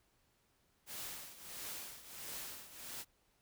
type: noise with tremolo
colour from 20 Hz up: white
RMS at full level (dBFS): -44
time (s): 0.86-3.05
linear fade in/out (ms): 50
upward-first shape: triangle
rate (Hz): 1.5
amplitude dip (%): 80
effects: pink hiss -75 dBFS RMS until 3.41 s